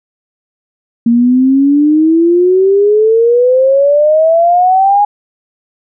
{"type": "exponential sweep", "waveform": "sine", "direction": "up", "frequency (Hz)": [230.9, 830.6], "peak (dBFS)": -5, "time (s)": [1.06, 5.05], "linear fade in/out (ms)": 5, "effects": []}